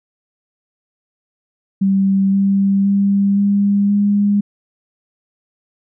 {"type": "tone with pitch steps", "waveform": "sine", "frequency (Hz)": [194.4, 196.66, 198.94, 201.3, 203.6], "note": ["G3", "G3", "G3", "G3", "G#3"], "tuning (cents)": [-14, 6, 26, 46, -34], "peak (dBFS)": -11, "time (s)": [1.81, 4.41], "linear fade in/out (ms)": 10, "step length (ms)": 520, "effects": []}